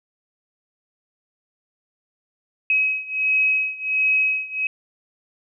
sine beating tone pair, 2547 / 2548.4 Hz, D#7 / D#7, +40 / +41 cents, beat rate 1.4 Hz, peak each -20 / -22 dBFS, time 2.7-4.67 s, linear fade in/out 2 ms, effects none

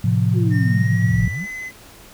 sine chord, F major, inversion first, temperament equal, 110 / 130.81 / 174.61 Hz, A2 / C3 / F3, 0 / 0 / 0 cents, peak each -17 / -20 / -20 dBFS, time 0.04-1.28 s, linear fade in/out 5 ms
sine linear two-way sweep, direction down then up, 375.3 to 37.54 to 220.5 Hz, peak -24 dBFS, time 0.33-1.47 s, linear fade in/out 50 ms, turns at 1.24 s
triangle tone with pitch glide, 1818 to 2029 Hz, A#6 to B6, -44 to +46 cents, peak -26 dBFS, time 0.5-1.72 s, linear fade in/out 50 ms, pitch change +190 cents, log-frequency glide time 0.62-1.5 s
effects pink hiss -44 dBFS RMS until 2.13 s

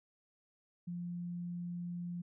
sine tone, 174.61 Hz, F3, in tune, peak -38 dBFS, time 0.87-2.22 s, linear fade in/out 10 ms, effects none

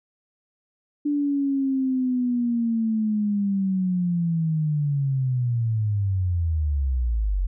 sine linear sweep, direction down, 293.7 to 43.65 Hz, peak -20 dBFS, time 1.05-7.47 s, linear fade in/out 10 ms, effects none

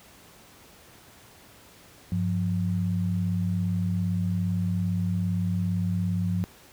sine tone pair together, 99.35 / 176.9 Hz, G2 / F3, +24 / +23 cents, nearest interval minor seventh, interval 999 cents, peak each -26 dBFS, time 2.12-6.44 s, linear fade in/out 0 ms, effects pink hiss -52 dBFS RMS until 6.72 s + high-pass 60 Hz 12 dB/octave

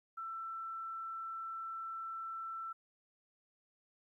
sine tone, 1335 Hz, E6, 22 cents sharp, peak -40 dBFS, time 0.17-2.73 s, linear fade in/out 10 ms, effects 13-bit

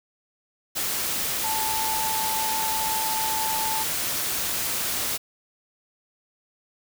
sine tone in noise, 880 Hz, A5, in tune, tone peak -27 dBFS, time 1.43-3.84 s, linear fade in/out 20 ms, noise white, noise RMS -27 dBFS, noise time 0.75-5.18 s, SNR -3 dB, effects none

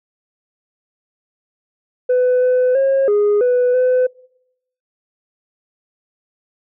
sine tone with pitch steps, 501 / 504 / 541 / 413.5 / 495 / 506 Hz, B4 / B4 / C#5 / G#4 / B4 / B4, +25 / +35 / -42 / -8 / +4 / +42 cents, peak -9 dBFS, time 2.09-4.07 s, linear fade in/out 10 ms, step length 330 ms, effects noise-tail reverb RT60 0.8 s tail -26 dB re dry + tanh soft clip ceiling -10 dBFS

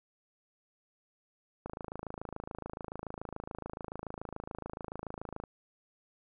click train, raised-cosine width 1 ms, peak -25 dBFS, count 103, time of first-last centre 1.66-5.438 s, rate 27 Hz, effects none

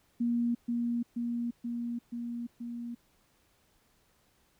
sine tone with echo, 237.1 Hz, A#3, 30 cents sharp, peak -26 dBFS, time 0.2-0.55 s, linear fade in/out 10 ms, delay 480 ms, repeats 5, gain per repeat -2 dB, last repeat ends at 2.95 s, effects pink hiss -69 dBFS RMS until 4.59 s

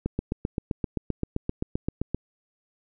click train, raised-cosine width 3 ms, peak -13 dBFS, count 17, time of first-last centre 0.06-2.146 s, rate 7.67 Hz, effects none

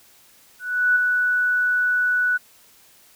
sine tone with ADSR envelope, 1480 Hz, F#6, in tune, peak -13 dBFS, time 0.59-2.38 s, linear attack 370 ms, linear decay 7 ms, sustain -4 dB, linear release 20 ms, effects white hiss -53 dBFS RMS until 3.15 s

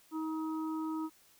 harmonic tone, 316.7 Hz, D#4, 31 cents sharp, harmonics 1 / 3 / 4, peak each -34 / -44 / -46 dBFS, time 0.11-1.1 s, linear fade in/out 50 ms, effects white hiss -64 dBFS RMS until 1.39 s

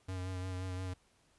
square tone with vibrato, 92.5 Hz, F#2, in tune, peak -38 dBFS, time 0.08-0.94 s, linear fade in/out 10 ms, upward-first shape sine, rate 5.7 Hz, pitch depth 26 cents each way, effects pink hiss -70 dBFS RMS until 1.38 s + resampled to 24000 Hz

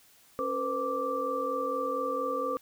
sine tone cluster, 274.5 / 464.7 / 509 / 1170 Hz, C#4 / A#4 / C5 / D6, -17 / -5 / -48 / -7 cents, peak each -38 / -36 / -32 / -32 dBFS, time 0.39-2.57 s, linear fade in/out 0 ms, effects white hiss -60 dBFS RMS until 2.61 s

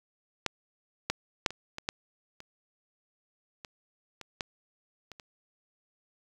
clicks, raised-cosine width 0.2 ms, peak -10 / -10 / -7 / -23 / -20 / -12 / -28 / -24 / -25 / -15 / -27 / -29 dBFS, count 12, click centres 0.463 / 1.1 / 1.462 / 1.506 / 1.784 / 1.889 / 2.404 / 3.648 / 4.213 / 4.408 / 5.117 / 5.198 s, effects 8-bit

